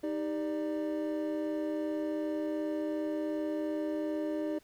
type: tone cluster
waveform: triangle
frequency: 311.4 / 394.1 / 593 Hz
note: D#4 / G4 / D5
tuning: +2 / +9 / +17 cents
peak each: -31 / -38 / -35 dBFS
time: 0.03-4.59 s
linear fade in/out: 10 ms
effects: pink hiss -64 dBFS RMS until 4.63 s